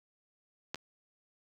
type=clicks; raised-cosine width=0.2 ms; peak=-18 / -29 dBFS; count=2; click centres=0.745 / 0.757 s; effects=high-pass 80 Hz 12 dB/octave + 8-bit